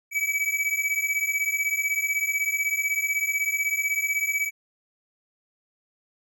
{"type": "beating tone pair", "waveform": "square", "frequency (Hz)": [2279, 2295], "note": ["C#7", "D7"], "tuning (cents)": [47, -40], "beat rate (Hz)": 16, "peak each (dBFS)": -27, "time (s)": [0.11, 4.51], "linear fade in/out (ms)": 50, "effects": []}